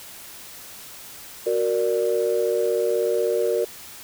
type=chord; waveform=sine; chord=Gb augmented; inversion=none; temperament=equal; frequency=370 / 466.2 / 587.3 Hz; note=Gb4 / Bb4 / D5; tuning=0 / 0 / 0 cents; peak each=-24 / -21 / -25 dBFS; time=1.46-3.65 s; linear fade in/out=10 ms; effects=tanh soft clip ceiling -11 dBFS + white hiss -41 dBFS RMS until 4.03 s